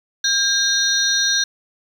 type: tone cluster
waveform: sine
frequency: 1605 / 3707 / 4171 / 5800 Hz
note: G6 / A#7 / C8 / F#8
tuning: +40 / -10 / -6 / -35 cents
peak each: -21 dBFS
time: 0.24-1.44 s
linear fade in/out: 5 ms
effects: 7-bit